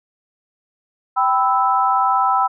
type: tone cluster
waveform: sine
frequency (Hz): 781 / 997 / 1312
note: G5 / B5 / E6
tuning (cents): -7 / +16 / -9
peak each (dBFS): -18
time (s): 1.16-2.48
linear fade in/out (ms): 20
effects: none